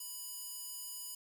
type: tone with high-pass filter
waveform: square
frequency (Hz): 987.8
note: B5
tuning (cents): 0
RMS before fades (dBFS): -45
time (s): 0-1.15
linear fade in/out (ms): 5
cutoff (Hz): 7500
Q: 0.74
effects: 11-bit